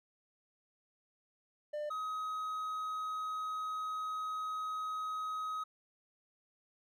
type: tone pair in turn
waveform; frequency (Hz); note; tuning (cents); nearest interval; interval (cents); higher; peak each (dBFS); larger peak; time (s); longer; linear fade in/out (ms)
triangle; 597 / 1265; D5 / D#6; +28 / +28; octave + minor second; 1300; second; -34 / -34; neither; 1.73-1.9 / 1.9-5.64; second; 10
effects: none